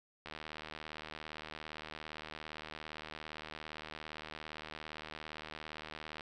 click train, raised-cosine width 0.3 ms, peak -28 dBFS, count 462, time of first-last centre 0.26-6.208 s, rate 77.5 Hz, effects none

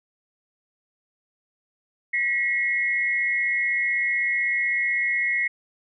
sine tone pair together, 1926.1 / 2162 Hz, B6 / C#7, -44 / -44 cents, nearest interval major second, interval 200 cents, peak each -24 / -23 dBFS, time 2.13-5.48 s, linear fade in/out 10 ms, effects none

